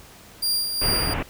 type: tone with tremolo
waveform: sawtooth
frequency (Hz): 4777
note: D8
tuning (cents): +29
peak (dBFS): -17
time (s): 0.42-1.14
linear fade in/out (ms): 10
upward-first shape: sine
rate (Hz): 2.6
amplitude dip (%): 50
type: low-pass noise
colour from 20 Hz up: pink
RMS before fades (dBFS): -26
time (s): 0.81-1.23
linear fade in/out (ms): 10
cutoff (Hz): 2900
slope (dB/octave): 48
effects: pink hiss -47 dBFS RMS until 1.29 s